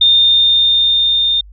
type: tone with level ramp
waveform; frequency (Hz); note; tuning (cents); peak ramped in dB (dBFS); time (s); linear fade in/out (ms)
sine; 3632; A#7; -46; -6 to -11; 0.01-1.41; 5
effects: added 50 Hz sine -35 dBFS peak until 1.52 s